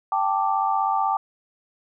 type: chord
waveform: sine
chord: G suspended second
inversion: none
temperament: equal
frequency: 784 / 880 / 1174.7 Hz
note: G5 / A5 / D6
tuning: 0 / 0 / 0 cents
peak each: -23 / -24 / -25 dBFS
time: 0.12-1.17 s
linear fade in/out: 2 ms
effects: none